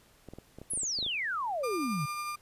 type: clicks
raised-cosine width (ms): 2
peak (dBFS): -31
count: 11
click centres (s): 0.287 / 0.336 / 0.386 / 0.586 / 0.616 / 0.735 / 0.775 / 0.833 / 0.988 / 1.027 / 1.064
type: exponential sweep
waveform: sine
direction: down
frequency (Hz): 11175 to 134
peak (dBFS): -30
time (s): 0.7-2.06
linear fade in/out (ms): 10
type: tone with tremolo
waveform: 35% pulse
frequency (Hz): 1200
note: D6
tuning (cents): +37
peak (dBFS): -31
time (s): 1.63-2.36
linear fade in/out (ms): 10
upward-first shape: triangle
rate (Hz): 11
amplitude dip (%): 30
effects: pink hiss -62 dBFS RMS until 2.41 s + resampled to 32000 Hz